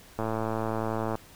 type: click train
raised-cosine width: 1 ms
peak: -16 dBFS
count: 108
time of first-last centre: 0.19-1.154 s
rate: 111 Hz
effects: pink hiss -52 dBFS RMS until 1.35 s